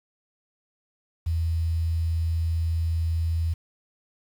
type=tone with quantisation; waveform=sine; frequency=82.41 Hz; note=E2; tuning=in tune; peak=-22 dBFS; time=1.26-3.54 s; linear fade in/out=10 ms; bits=8; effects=none